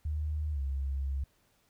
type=tone with pitch glide; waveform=sine; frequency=76 to 68.1 Hz; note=D#2 to C#2; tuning=-40 to -30 cents; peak=-30 dBFS; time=0.05-1.24 s; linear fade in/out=5 ms; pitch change=-190 cents; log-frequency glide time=0.52-0.6 s; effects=pink hiss -70 dBFS RMS until 1.69 s